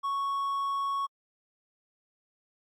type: tone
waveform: triangle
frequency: 1108.7 Hz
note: C#6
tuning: in tune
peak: -26 dBFS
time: 0.03-1.07 s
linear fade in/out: 20 ms
effects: AAC 64 kbps